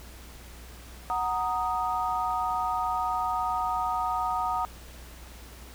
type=chord; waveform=sine; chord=D# minor; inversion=first; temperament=equal; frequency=740 / 932.3 / 1244.5 Hz; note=F#5 / A#5 / D#6; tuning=0 / 0 / 0 cents; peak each=-30 dBFS; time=1.1-4.65 s; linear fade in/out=0 ms; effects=added 60 Hz sine -45 dBFS peak until 5.74 s + pink hiss -49 dBFS RMS until 5.74 s